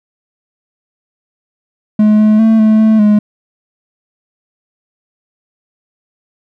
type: tone with pitch steps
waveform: triangle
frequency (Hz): 212.6 / 214.2 / 222.4 / 217.1 / 219 / 209.6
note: G#3 / A3 / A3 / A3 / A3 / G#3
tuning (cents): +41 / -46 / +19 / -23 / -8 / +16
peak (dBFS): -3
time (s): 1.99-3.19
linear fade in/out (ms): 5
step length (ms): 200
effects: none